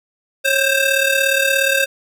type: ring-modulated tone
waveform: 20% pulse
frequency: 1057 Hz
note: C6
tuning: 17 cents sharp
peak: -6 dBFS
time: 0.44-1.86 s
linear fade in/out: 20 ms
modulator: 510 Hz
effects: none